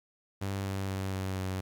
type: tone with pitch steps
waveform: sawtooth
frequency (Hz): 98 / 96.99 / 95.98 / 94.99 / 94.01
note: G2 / G2 / G2 / F#2 / F#2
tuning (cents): 0 / -18 / -36 / +46 / +28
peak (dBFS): -28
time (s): 0.41-1.61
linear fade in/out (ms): 10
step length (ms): 240
effects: 11-bit